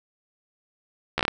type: slowing click train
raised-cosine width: 0.3 ms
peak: -7 dBFS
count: 6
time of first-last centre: 1.18-1.281 s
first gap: 13 ms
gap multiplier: 1.22
effects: 8-bit